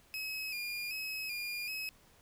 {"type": "tone with vibrato", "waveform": "30% pulse", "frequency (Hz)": 2489, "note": "D#7", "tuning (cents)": 0, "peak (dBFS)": -34, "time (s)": [0.14, 1.89], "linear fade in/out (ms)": 0, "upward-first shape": "square", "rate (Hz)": 1.3, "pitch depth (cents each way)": 50, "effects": ["pink hiss -64 dBFS RMS until 2.21 s"]}